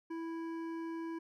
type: tone with hard clipping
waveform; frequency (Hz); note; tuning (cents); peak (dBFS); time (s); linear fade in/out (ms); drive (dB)
sine; 329.6; E4; 0; -40; 0.1-1.19; 10; 11
effects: none